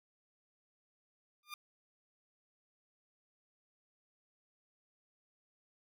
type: tone with exponential growth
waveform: 15% pulse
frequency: 1203 Hz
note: D6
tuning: 41 cents sharp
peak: -33 dBFS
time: 1.43-1.54 s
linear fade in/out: 2 ms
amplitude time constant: 23 ms
effects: none